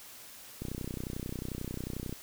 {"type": "click train", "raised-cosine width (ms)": 3, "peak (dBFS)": -24, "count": 48, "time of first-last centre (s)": [0.62, 2.126], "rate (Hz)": 31.2, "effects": ["white hiss -50 dBFS RMS until 2.22 s"]}